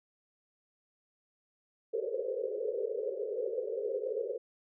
pink band-pass noise, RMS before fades -35 dBFS, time 1.93-4.38 s, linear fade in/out 10 ms, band 400 to 540 Hz, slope 96 dB/octave, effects none

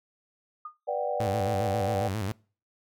sine tone with exponential decay, 1225 Hz, D#6, 27 cents flat, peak -33 dBFS, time 0.65-0.77 s, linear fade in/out 5 ms, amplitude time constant 26 ms
sine chord, G major seventh, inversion first, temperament just, 490 / 588 / 735 / 784 Hz, B4 / D5 / F#5 / G5, -14 / +2 / -12 / 0 cents, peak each -33 / -30 / -33 / -34 dBFS, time 0.87-2.09 s, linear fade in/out 20 ms
sawtooth tone with vibrato, 102.5 Hz, G#2, 22 cents flat, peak -25 dBFS, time 1.2-2.32 s, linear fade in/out 0 ms, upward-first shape square, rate 7.4 Hz, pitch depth 120 cents each way
effects noise-tail reverb RT60 0.4 s tail -25 dB re dry

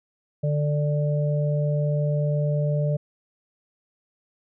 harmonic tone, 147.6 Hz, D3, 9 cents sharp, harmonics 1 / 3 / 4, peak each -21 / -34 / -28 dBFS, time 0.43-2.97 s, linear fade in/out 10 ms, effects none

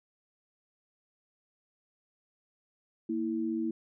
sine tone pair together, 230.7 / 326.3 Hz, A#3 / E4, -18 / -18 cents, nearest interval tritone, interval 600 cents, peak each -33 / -31 dBFS, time 3.09-3.71 s, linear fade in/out 5 ms, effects none

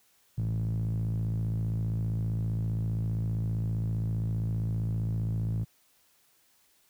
sawtooth tone with band-pass filter, 55.2 Hz, A1, 6 cents sharp, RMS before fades -30 dBFS, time 0.37-5.65 s, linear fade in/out 20 ms, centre 130 Hz, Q 9.7, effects white hiss -66 dBFS RMS until 6.89 s

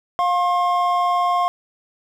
triangle tone pair together, 708.2 / 1072 Hz, F5 / C6, +24 / +42 cents, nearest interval perfect fifth, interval 718 cents, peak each -17 dBFS, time 0.19-1.48 s, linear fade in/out 0 ms, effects none

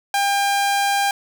sawtooth tone, 800 Hz, G5, 35 cents sharp, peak -13 dBFS, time 0.14-1.11 s, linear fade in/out 2 ms, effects none

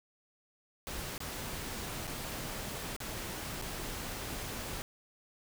pink noise with dropouts, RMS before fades -40 dBFS, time 0.87-4.82 s, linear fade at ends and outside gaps 0 ms, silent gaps 1.179-1.204 / 2.071-2.076 / 2.964-3.003 / 3.615-3.622 s, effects none

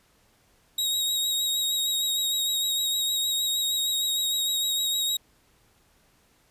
sawtooth tone with vibrato, 3789 Hz, A#7, 27 cents sharp, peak -21 dBFS, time 0.78-5.17 s, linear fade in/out 5 ms, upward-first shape triangle, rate 6.5 Hz, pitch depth 27 cents each way, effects pink hiss -63 dBFS RMS until 6.5 s + resampled to 32000 Hz

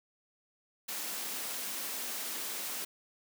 white high-pass noise, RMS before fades -38 dBFS, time 0.88-2.85 s, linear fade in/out 10 ms, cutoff 180 Hz, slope 96 dB/octave, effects none

